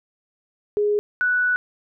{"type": "tone pair in turn", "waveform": "sine", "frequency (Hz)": [415.3, 1480], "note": ["G#4", "F#6"], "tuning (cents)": [0, 0], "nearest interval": "octave + minor seventh", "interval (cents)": 2200, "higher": "second", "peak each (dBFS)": -17, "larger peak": "neither", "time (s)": [[0.77, 0.99], [1.21, 1.56]], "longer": "second", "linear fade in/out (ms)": 0, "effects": []}